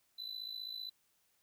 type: tone with amplitude modulation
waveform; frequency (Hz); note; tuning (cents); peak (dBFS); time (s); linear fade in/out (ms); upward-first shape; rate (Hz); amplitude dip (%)
triangle; 4002; B7; +22; -37; 0.18-0.9; 10; sine; 55.4; 75
effects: white hiss -75 dBFS RMS until 1.42 s